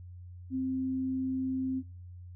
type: tone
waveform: sine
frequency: 261.6 Hz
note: C4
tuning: in tune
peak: -29 dBFS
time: 0.5-1.83 s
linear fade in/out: 50 ms
effects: noise-tail reverb RT60 0.4 s tail -23 dB re dry + added 89 Hz sine -44 dBFS peak until 2.35 s